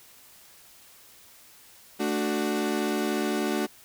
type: chord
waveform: 35% pulse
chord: D major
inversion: second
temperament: equal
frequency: 220 / 293.7 / 370 Hz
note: A3 / D4 / F#4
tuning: 0 / 0 / 0 cents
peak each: -28 dBFS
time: 1.99-3.67 s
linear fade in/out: 20 ms
effects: white hiss -53 dBFS RMS until 3.84 s